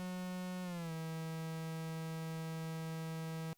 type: tone with pitch glide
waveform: 45% pulse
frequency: 182.3 to 161.48 Hz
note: F#3 to E3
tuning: -25 to -35 cents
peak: -40 dBFS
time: 0-3.53 s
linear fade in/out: 0 ms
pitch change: -210 cents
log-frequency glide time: 0.63-0.92 s
effects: white hiss -75 dBFS RMS until 3.57 s + Opus 48 kbps